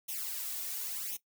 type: noise with flanger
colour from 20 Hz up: blue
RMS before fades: -38 dBFS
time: 0.08-1.17 s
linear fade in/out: 10 ms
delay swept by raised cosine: 0.32 to 2.82 ms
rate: 0.93 Hz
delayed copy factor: +0.85
effects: noise-tail reverb RT60 0.1 s tail -17 dB re dry